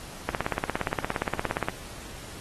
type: click train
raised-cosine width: 0.5 ms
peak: -11 dBFS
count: 25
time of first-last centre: 0.29-1.685 s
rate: 17.2 Hz
effects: pink hiss -43 dBFS RMS until 2.4 s + AAC 32 kbps